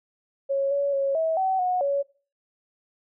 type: tone with pitch steps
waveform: sine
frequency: 550 / 564 / 550 / 646 / 760 / 729 / 561 Hz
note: C#5 / C#5 / C#5 / E5 / F#5 / F#5 / C#5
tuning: -14 / +30 / -14 / -35 / +46 / -26 / +21 cents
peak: -21 dBFS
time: 0.49-2.03 s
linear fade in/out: 20 ms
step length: 220 ms
effects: noise-tail reverb RT60 0.4 s tail -21 dB re dry